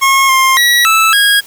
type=tone with pitch steps; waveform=25% pulse; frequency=1084 / 1059 / 1924 / 1314 / 1641 Hz; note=C#6 / C6 / B6 / E6 / G#6; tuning=-39 / +21 / -46 / -6 / -21 cents; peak=-3 dBFS; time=0.01-1.41 s; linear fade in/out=20 ms; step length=280 ms; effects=white hiss -37 dBFS RMS until 1.46 s